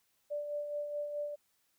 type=tone with tremolo; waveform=sine; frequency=587 Hz; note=D5; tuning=1 cent flat; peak=-33 dBFS; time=0.3-1.36 s; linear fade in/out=20 ms; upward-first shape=sine; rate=4.7 Hz; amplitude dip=45%; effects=white hiss -75 dBFS RMS until 1.78 s